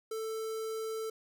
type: tone with notch filter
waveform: square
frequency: 442.5 Hz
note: A4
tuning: 10 cents sharp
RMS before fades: -37 dBFS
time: 0.11-1.1 s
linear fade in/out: 5 ms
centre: 2500 Hz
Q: 1.1
effects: none